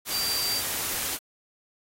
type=tone in noise; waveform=sine; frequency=4699 Hz; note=D8; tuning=in tune; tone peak=-27 dBFS; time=0.1-0.63 s; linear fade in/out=50 ms; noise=white; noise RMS=-30 dBFS; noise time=0.05-1.19 s; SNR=0 dB; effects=AAC 48 kbps